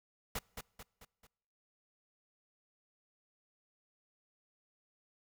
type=noise with echo; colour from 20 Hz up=pink; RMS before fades=-38 dBFS; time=0.35-0.39 s; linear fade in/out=5 ms; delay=220 ms; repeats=4; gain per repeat=-6 dB; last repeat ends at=1.27 s; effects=noise-tail reverb RT60 1.0 s tail -26 dB re dry